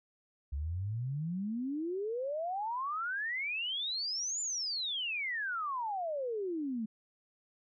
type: exponential two-way sweep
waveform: sine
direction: up then down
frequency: 67 to 7190 to 211.2 Hz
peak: -33 dBFS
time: 0.52-6.86 s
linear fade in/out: 10 ms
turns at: 4.41 s
effects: none